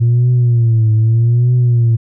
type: tone with vibrato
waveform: sine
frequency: 116.54 Hz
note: A#2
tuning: in tune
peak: -6 dBFS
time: 0-1.97 s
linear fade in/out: 20 ms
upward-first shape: triangle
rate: 0.81 Hz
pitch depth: 120 cents each way
effects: tanh soft clip ceiling -6 dBFS